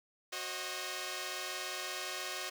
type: chord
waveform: 5% pulse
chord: C diminished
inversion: second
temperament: equal with one note detuned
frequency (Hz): 370 / 536.4 / 622.3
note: Gb4 / C5 / Eb5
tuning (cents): 0 / +43 / 0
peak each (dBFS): -31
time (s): 0.32-2.5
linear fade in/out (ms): 10
effects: none